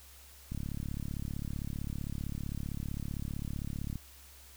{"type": "click train", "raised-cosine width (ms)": 5, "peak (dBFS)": -25, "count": 123, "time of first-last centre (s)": [0.52, 3.957], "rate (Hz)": 35.5, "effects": ["added 68 Hz sine -56 dBFS peak until 4.56 s", "white hiss -56 dBFS RMS until 4.56 s"]}